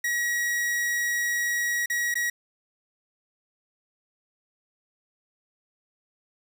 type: tone with dropouts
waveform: 45% pulse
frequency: 1909 Hz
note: A#6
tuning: 41 cents sharp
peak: -24 dBFS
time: 0.04-2.3 s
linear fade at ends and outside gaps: 5 ms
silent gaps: 1.86-1.899 / 2.142-2.154 s
effects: none